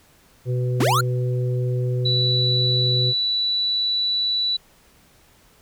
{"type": "harmonic tone", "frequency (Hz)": 124.7, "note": "B2", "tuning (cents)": 17, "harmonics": [1, 3, 4], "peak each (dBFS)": [-20, -30, -32], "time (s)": [0.45, 3.14], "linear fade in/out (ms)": 50}
{"type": "linear sweep", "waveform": "square", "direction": "up", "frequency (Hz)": [185, 1457], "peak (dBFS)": -18, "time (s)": [0.8, 1.01], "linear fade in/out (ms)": 5}
{"type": "tone", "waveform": "sine", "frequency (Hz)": 3951, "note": "B7", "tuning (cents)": 0, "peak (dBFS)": -19, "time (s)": [2.05, 4.57], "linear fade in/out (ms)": 10}
{"effects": ["pink hiss -55 dBFS RMS until 5.61 s"]}